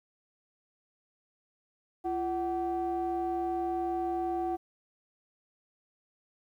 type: ring-modulated tone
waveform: triangle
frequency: 203.3 Hz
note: G#3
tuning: 37 cents flat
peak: -24 dBFS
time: 2.04-4.57 s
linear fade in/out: 20 ms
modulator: 546 Hz
effects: 11-bit